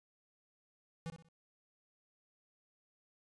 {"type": "tone with echo", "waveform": "square", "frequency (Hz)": 164.81, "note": "E3", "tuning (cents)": 0, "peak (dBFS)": -40, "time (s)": [1.06, 1.1], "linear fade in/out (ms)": 0, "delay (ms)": 62, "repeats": 3, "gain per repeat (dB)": -9, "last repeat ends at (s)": 1.286, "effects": ["resampled to 22050 Hz"]}